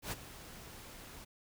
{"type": "noise with ADSR envelope", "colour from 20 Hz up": "pink", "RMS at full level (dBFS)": -37, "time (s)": [0.02, 1.25], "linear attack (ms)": 100, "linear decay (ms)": 24, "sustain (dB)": -14, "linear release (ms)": 15, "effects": []}